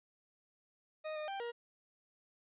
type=tone with pitch steps; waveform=40% pulse; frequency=621 / 611 / 786 / 473.2 Hz; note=D#5 / D#5 / G5 / A#4; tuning=-3 / -32 / +4 / +26 cents; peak=-38 dBFS; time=1.04-1.52 s; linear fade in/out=20 ms; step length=120 ms; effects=resampled to 8000 Hz + 13-bit